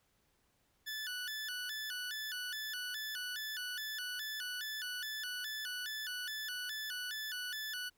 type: tone with vibrato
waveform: 20% pulse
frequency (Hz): 1605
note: G6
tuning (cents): +40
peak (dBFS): -34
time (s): 0.86-7.9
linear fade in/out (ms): 20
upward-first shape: square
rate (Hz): 2.4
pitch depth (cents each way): 140
effects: pink hiss -75 dBFS RMS until 7.97 s